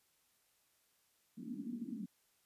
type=band-pass noise; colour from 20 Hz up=white; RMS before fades=-44 dBFS; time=1.37-2.06 s; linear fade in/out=10 ms; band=200 to 260 Hz; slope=48 dB/octave; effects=white hiss -75 dBFS RMS until 2.45 s + resampled to 32000 Hz